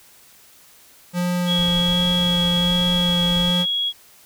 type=tone with vibrato; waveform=square; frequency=176.4 Hz; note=F3; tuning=18 cents sharp; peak=-20 dBFS; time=1.13-3.66 s; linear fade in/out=50 ms; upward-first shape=sine; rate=1.3 Hz; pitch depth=13 cents each way
type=tone; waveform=sine; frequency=3322 Hz; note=G#7; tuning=in tune; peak=-19 dBFS; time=1.46-3.93 s; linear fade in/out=50 ms
type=noise; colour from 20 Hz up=brown; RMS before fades=-34 dBFS; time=1.57-3.51 s; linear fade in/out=5 ms
effects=white hiss -50 dBFS RMS until 4.25 s